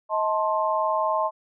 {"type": "chord", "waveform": "sine", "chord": "A diminished", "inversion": "second", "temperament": "just", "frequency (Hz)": [633.6, 880, 1056], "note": ["Eb5", "A5", "C6"], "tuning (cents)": [31, 0, 16], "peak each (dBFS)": [-25, -26, -25], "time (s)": [0.09, 1.31], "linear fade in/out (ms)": 50, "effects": []}